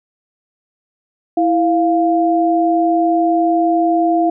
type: tone pair together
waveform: sine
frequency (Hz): 329.6 / 698.5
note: E4 / F5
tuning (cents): 0 / 0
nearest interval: octave + minor second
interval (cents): 1300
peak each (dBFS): -14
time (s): 1.37-4.3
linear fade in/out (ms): 5
effects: none